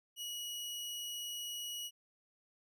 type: tone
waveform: sawtooth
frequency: 2913 Hz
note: F#7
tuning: 28 cents flat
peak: -37 dBFS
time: 0.16-1.91 s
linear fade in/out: 50 ms
effects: none